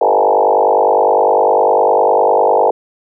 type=tone with frequency modulation; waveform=sine; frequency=660 Hz; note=E5; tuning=2 cents sharp; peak=-8 dBFS; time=0.01-2.71 s; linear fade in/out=5 ms; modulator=49.9 Hz; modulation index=4.9; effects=none